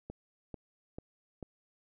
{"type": "click train", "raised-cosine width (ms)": 2, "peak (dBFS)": -28, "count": 4, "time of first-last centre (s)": [0.1, 1.427], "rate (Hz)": 2.26, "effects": []}